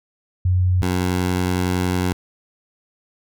sine / 15% pulse tone pair in turn, 91.2 / 90.87 Hz, F#2 / F#2, -24 / -31 cents, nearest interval unison, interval 7 cents, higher first, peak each -14 / -12 dBFS, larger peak second, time 0.45-0.82 / 0.82-2.13 s, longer second, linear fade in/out 5 ms, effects none

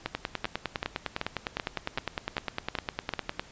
two click trains, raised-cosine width 0.3 ms, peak -13 / -13 dBFS, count 33 / 9, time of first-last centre 0.15-3.395 / 0.06-3.137 s, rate 9.86 / 2.6 Hz, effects pink hiss -52 dBFS RMS until 3.51 s + resampled to 16000 Hz

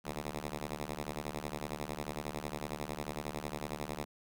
5% pulse ring-modulated tone, 75 Hz, D2, 37 cents sharp, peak -24 dBFS, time 0.04-4.05 s, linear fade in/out 10 ms, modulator 182 Hz, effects none

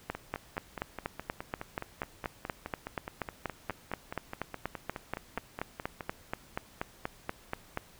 two click trains, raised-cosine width 0.5 ms, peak -17 / -22 dBFS, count 33 / 29, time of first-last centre 0.1-7.774 / 0.15-6.008 s, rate 4.17 / 4.78 Hz, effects pink hiss -57 dBFS RMS until 7.99 s

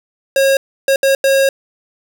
square tone bursts at uneven times, 543 Hz, C#5, 36 cents flat, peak -10 dBFS, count 4, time 0.36-0.57 / 0.88-0.96 / 1.03-1.15 / 1.24-1.49 s, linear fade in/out 2 ms, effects none

